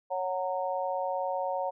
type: harmonic tone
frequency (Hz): 184.5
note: F#3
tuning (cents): -5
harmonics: 3 / 4 / 5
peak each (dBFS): -32 / -33 / -34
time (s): 0.1-1.71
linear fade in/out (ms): 20
effects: none